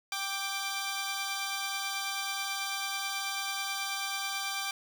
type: tone pair together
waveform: 10% pulse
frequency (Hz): 786.2 / 1174.7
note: G5 / D6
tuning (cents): +5 / 0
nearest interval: perfect fifth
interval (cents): 695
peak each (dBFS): -27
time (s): 0.12-4.71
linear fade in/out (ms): 2
effects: none